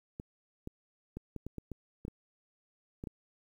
clicks, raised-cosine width 3 ms, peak -27 dBFS, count 11, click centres 0.199 / 0.674 / 1.17 / 1.363 / 1.466 / 1.583 / 1.717 / 2.051 / 2.081 / 3.039 / 3.072 s, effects 10-bit

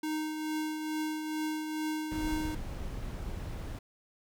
square tone with tremolo, 309.8 Hz, D#4, 7 cents flat, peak -31 dBFS, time 0.03-2.55 s, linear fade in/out 5 ms, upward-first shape triangle, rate 2.3 Hz, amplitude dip 45%
brown noise, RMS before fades -38 dBFS, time 2.11-3.79 s, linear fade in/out 5 ms
effects none

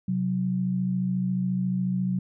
sine tone pair together, 130.81 / 184.99 Hz, C3 / F#3, 0 / 0 cents, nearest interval tritone, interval 600 cents, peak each -30 / -24 dBFS, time 0.08-2.19 s, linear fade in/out 5 ms, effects none

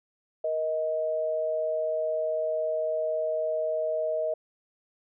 sine tone pair together, 471.7 / 629.6 Hz, A#4 / D#5, +20 / +20 cents, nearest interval perfect fourth, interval 500 cents, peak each -33 / -26 dBFS, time 0.44-4.34 s, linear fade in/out 5 ms, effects none

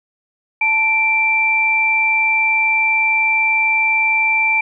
sine tone pair together, 879.9 / 2349 Hz, A5 / D7, 0 / 0 cents, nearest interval octave + perfect fourth, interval 1700 cents, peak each -21 / -13 dBFS, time 0.61-4.61 s, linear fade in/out 5 ms, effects none

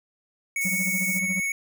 square tone with vibrato, 2217 Hz, C#7, in tune, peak -25 dBFS, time 0.56-1.52 s, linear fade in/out 2 ms, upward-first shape square, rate 15 Hz, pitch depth 9 cents each way
white high-pass noise, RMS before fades -33 dBFS, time 0.61-1.19 s, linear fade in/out 2 ms, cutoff 5800 Hz, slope 48 dB/octave
triangle tone with tremolo, 187.4 Hz, F#3, 22 cents sharp, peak -23 dBFS, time 0.65-1.4 s, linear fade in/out 0 ms, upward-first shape triangle, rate 14 Hz, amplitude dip 100%
effects none

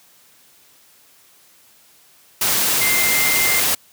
sine tone in noise, 2093 Hz, C7, in tune, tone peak -19 dBFS, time 2.81-3.6 s, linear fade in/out 5 ms, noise white, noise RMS -18 dBFS, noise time 2.41-3.75 s, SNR -4 dB, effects white hiss -52 dBFS RMS until 3.92 s + high-pass 80 Hz 12 dB/octave

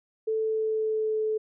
sine tone with pitch glide, 440 to 433.9 Hz, A4 to A4, 0 to -24 cents, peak -24 dBFS, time 0.27-1.38 s, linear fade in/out 10 ms, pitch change -24 cents, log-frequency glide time 0.39-1.19 s, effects none

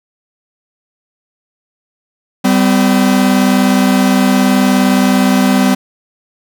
45% pulse tone pair together, 195.22 / 254.5 Hz, G3 / C4, -7 / -48 cents, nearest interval perfect fourth, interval 459 cents, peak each -11 dBFS, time 2.44-5.75 s, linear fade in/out 10 ms, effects none

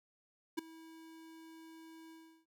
square tone with ADSR envelope, 324.2 Hz, E4, 29 cents flat, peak -32 dBFS, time 0.57-2.46 s, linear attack 17 ms, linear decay 8 ms, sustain -21 dB, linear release 350 ms, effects none

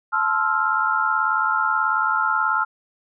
sine chord, F major seventh, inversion first, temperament equal with one note detuned, 870.9 / 1046.5 / 1318.5 / 1396.9 Hz, A5 / C6 / E6 / F6, -18 / 0 / 0 / 0 cents, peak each -25 / -27 / -23 / -21 dBFS, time 0.12-2.65 s, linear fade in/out 20 ms, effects none

